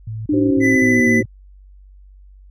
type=tone bursts; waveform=sine; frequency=110 Hz; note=A2; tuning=in tune; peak=-24 dBFS; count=5; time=0.07-1.256 s; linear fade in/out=5 ms; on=190 ms; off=59 ms
type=exponential sweep; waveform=sine; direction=down; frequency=300.9 to 230.4 Hz; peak=-14 dBFS; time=0.29-1.21 s; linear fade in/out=5 ms
type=chord; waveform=sine; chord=C diminished; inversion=first; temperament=just; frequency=314 / 376.7 / 523.3 Hz; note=Eb4 / Gb4 / C5; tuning=+16 / +31 / 0 cents; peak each=-23 / -20 / -26 dBFS; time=0.33-1.23 s; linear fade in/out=10 ms
type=tone with vibrato; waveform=triangle; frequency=1999 Hz; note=B6; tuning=20 cents sharp; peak=-14 dBFS; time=0.6-1.23 s; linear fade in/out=50 ms; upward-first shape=sine; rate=14 Hz; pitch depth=11 cents each way
effects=added 48 Hz sine -41 dBFS peak until 2.5 s